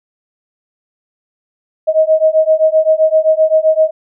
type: beating tone pair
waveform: sine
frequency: 627 / 634.7 Hz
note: D#5 / D#5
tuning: +13 / +34 cents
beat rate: 7.7 Hz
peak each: -11 dBFS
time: 1.87-3.91 s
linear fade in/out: 20 ms
effects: none